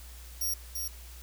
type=tone with echo; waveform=10% pulse; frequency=5640 Hz; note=F8; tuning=16 cents sharp; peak=-23 dBFS; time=0.41-0.54 s; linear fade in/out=5 ms; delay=340 ms; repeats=1; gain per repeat=-4 dB; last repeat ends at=0.88 s; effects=added 60 Hz sine -45 dBFS peak until 1.22 s + white hiss -52 dBFS RMS until 1.22 s